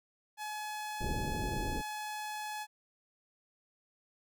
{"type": "tone", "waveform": "sawtooth", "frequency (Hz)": 849, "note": "G#5", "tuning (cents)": 38, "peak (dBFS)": -34, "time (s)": [0.37, 2.67], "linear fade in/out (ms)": 50}
{"type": "low-pass noise", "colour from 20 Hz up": "pink", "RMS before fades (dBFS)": -36, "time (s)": [1, 1.82], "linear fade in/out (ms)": 20, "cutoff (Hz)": 500, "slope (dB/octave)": 24}
{"effects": []}